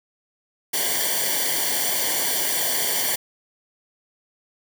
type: noise with comb filter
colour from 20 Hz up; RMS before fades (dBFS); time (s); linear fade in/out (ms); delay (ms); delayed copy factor
white; -23; 0.73-3.16; 10; 0.77; -0.9
effects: none